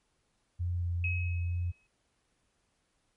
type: tone with vibrato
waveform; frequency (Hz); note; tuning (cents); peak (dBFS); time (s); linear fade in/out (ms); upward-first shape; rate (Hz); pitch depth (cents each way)
sine; 87.4; F2; +2; -29; 0.59-1.72; 20; sine; 2.2; 14
type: tone with exponential decay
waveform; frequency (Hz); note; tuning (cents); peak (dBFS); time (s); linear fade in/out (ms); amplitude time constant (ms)
sine; 2554; D#7; +45; -30; 1.04-1.87; 2; 180
effects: pink hiss -75 dBFS RMS until 3.16 s + MP3 48 kbps